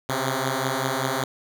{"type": "beating tone pair", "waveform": "5% pulse", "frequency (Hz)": [130, 135.2], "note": ["C3", "C#3"], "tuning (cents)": [-11, -43], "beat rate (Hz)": 5.2, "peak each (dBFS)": -15, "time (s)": [0.09, 1.24], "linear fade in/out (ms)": 2, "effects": []}